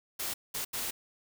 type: noise bursts at uneven times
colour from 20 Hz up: white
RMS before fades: -35 dBFS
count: 3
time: 0.19-0.34 / 0.54-0.65 / 0.73-0.91 s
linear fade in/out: 10 ms
effects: none